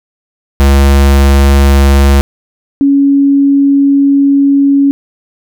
square / sine tone pair in turn, 69.3 / 279 Hz, C#2 / C#4, 0 / +11 cents, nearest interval 2 octaves, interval 2411 cents, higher second, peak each -4 dBFS, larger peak neither, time 0.6-2.21 / 2.81-4.91 s, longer second, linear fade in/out 0 ms, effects none

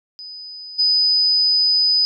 sine tone with level steps, 4993 Hz, D#8, 5 cents sharp, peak -32 / -13 dBFS, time 0.19-2.05 s, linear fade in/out 0 ms, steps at 0.78 s, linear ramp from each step 20 ms, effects none

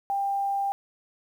sine tone with quantisation, 794 Hz, G5, 22 cents sharp, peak -24 dBFS, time 0.1-0.72 s, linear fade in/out 0 ms, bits 9, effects none

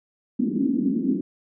white band-pass noise, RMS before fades -23 dBFS, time 0.39-1.21 s, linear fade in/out 5 ms, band 210 to 300 Hz, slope 48 dB/octave, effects none

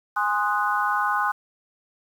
sine chord, Ab dominant seventh, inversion none, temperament equal with one note detuned, 827.3 / 1046.5 / 1244.5 / 1480 Hz, Ab5 / C6 / Eb6 / Gb6, -7 / 0 / 0 / 0 cents, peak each -26 dBFS, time 0.16-1.32 s, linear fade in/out 10 ms, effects 8-bit

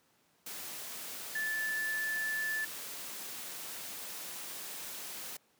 sine tone in noise, 1746 Hz, A6, 14 cents flat, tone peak -32 dBFS, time 1.35-2.65 s, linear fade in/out 5 ms, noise white, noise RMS -43 dBFS, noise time 0.46-5.37 s, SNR +8 dB, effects pink hiss -70 dBFS RMS until 5.59 s + high-pass 150 Hz 12 dB/octave

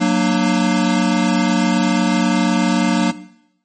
square chord, Gb augmented, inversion none, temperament equal with one note detuned, 185 / 233.1 / 299.1 Hz, Gb3 / Bb3 / D4, 0 / 0 / +32 cents, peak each -18 dBFS, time 0-3.12 s, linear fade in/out 20 ms, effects noise-tail reverb RT60 0.8 s tail -17 dB re dry + MP3 32 kbps

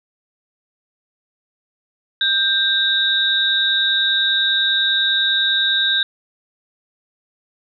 sine tone cluster, 1575 / 3620 / 3830 Hz, G6 / A7 / A#7, +8 / +48 / +46 cents, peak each -19 dBFS, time 2.21-6.03 s, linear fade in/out 2 ms, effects none

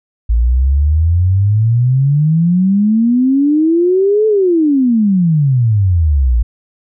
sine exponential two-way sweep, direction up then down, 55 to 440 to 55 Hz, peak -8 dBFS, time 0.29-6.43 s, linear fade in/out 10 ms, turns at 4.27 s, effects none

